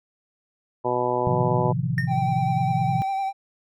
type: harmonic tone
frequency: 123.47 Hz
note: B2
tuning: in tune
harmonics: 1 / 2 / 3 / 4 / 5 / 6 / 7 / 8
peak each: -34 / -34 / -27 / -28 / -28 / -33 / -27 / -29 dBFS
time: 0.84-1.73 s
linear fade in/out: 20 ms
type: chord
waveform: sine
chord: F dominant seventh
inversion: first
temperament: equal with one note detuned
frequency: 110 / 130.81 / 159.2 / 174.61 Hz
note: A2 / C3 / Eb3 / F3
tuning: 0 / 0 / +40 / 0 cents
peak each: -30 / -25 / -28 / -29 dBFS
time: 1.27-3.02 s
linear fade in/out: 0 ms
type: tone with exponential decay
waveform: triangle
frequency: 1830 Hz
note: A#6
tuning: 32 cents flat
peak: -19 dBFS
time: 1.98-2.16 s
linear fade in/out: 1 ms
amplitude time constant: 38 ms
type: tone with vibrato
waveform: triangle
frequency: 778 Hz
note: G5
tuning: 13 cents flat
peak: -21 dBFS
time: 2.07-3.33 s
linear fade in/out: 50 ms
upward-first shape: sine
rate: 9.9 Hz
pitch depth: 26 cents each way
effects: none